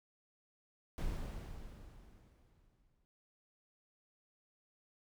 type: noise with exponential decay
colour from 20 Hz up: brown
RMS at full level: -37 dBFS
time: 0.98-3.05 s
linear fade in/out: 0 ms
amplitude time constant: 450 ms
effects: none